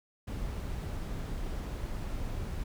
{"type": "noise", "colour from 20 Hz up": "brown", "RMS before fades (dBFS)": -36, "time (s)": [0.27, 2.64], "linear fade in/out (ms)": 10, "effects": []}